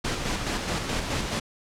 pink noise with tremolo, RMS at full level -27 dBFS, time 0.04-1.4 s, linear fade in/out 10 ms, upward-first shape square, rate 4.7 Hz, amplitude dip 35%, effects low-pass 7000 Hz 12 dB/octave

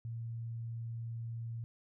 sine tone, 115.4 Hz, A#2, 17 cents flat, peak -38 dBFS, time 0.05-1.64 s, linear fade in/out 0 ms, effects none

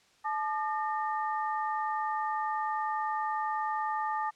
sine tone cluster, 865 / 1205 / 1826 Hz, A5 / D6 / A#6, -30 / +44 / -36 cents, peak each -31 / -34 / -40 dBFS, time 0.24-4.31 s, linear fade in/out 20 ms, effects white hiss -64 dBFS RMS until 4.35 s + low-pass 6000 Hz 12 dB/octave

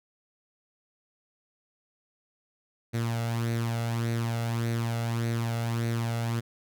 sawtooth tone with flanger, 116.1 Hz, A#2, 7 cents flat, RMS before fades -29 dBFS, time 2.93-6.41 s, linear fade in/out 20 ms, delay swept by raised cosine 0.48 to 1.48 ms, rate 1.7 Hz, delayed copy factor +0.55, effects none

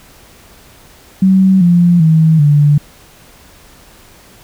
sine tone with pitch steps, 189.9 / 174.14 / 159.69 / 146.43 Hz, F#3 / F3 / D#3 / D3, +45 / -5 / +45 / -5 cents, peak -5 dBFS, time 1.22-2.78 s, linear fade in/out 5 ms, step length 390 ms, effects pink hiss -42 dBFS RMS until 4.43 s

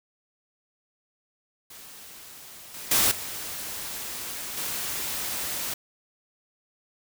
white noise with level steps, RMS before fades -45 / -39 / -21 / -35 / -31 dBFS, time 1.7-5.74 s, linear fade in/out 5 ms, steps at 2.74 / 2.91 / 3.11 / 4.57 s, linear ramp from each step 5 ms, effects none

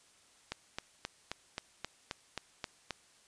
click train, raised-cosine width 0.2 ms, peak -19 dBFS, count 10, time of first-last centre 0.52-2.907 s, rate 3.77 Hz, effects white hiss -64 dBFS RMS until 3.27 s + resampled to 22050 Hz

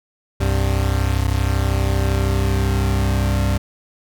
40% pulse tone pair together, 65.41 / 98 Hz, C2 / G2, 0 / 0 cents, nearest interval perfect fifth, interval 700 cents, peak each -18 dBFS, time 0.4-3.58 s, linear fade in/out 10 ms, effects none

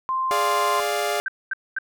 sine tone, 1046.5 Hz, C6, in tune, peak -21 dBFS, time 0.09-0.8 s, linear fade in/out 0 ms
sawtooth chord, D diminished, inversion second, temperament equal, 415.3 / 587.3 / 698.5 Hz, Ab4 / D5 / F5, 0 / 0 / 0 cents, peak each -23 / -23 / -22 dBFS, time 0.31-1.2 s, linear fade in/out 0 ms
sine tone bursts, 1561 Hz, G6, 8 cents flat, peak -22 dBFS, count 3, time 1.26-1.786 s, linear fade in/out 2 ms, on 22 ms, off 230 ms
effects none

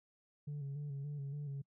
sine tone with vibrato, 142.6 Hz, C#3, 49 cents sharp, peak -37 dBFS, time 0.47-1.62 s, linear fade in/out 10 ms, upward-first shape square, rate 3.5 Hz, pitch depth 45 cents each way, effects noise-tail reverb RT60 0.1 s tail -26 dB re dry + tanh soft clip ceiling -38 dBFS

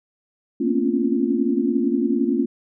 sine tone cluster, 226 / 243.2 / 269.9 / 281 / 346.1 Hz, A3 / B3 / C#4 / C#4 / F4, +47 / -26 / -46 / +24 / -16 cents, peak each -24 dBFS, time 0.6-2.46 s, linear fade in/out 10 ms, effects none

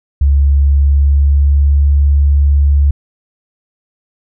sine tone with pitch glide, 70.1 to 71.16 Hz, C#2 to C#2, +20 to +46 cents, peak -6 dBFS, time 0.21-2.91 s, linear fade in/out 5 ms, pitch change +26 cents, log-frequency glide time 0.57-1.82 s, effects none

